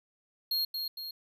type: tone with echo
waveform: square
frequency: 4254 Hz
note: C8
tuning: 28 cents sharp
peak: -28 dBFS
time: 0.51-0.65 s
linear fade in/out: 5 ms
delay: 230 ms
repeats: 2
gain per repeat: -5 dB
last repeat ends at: 1.11 s
effects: none